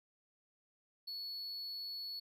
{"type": "tone", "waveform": "triangle", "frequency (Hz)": 4403, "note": "C#8", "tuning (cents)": -13, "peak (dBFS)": -40, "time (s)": [1.07, 2.2], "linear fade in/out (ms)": 10, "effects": []}